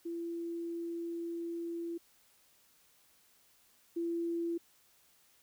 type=tone pair in turn; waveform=sine; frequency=338 / 338 Hz; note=E4 / E4; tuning=+43 / +43 cents; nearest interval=unison; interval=0 cents; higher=neither; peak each=-36 / -32 dBFS; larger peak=second; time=0.05-1.98 / 3.96-4.58 s; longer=first; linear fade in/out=10 ms; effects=white hiss -67 dBFS RMS until 5.42 s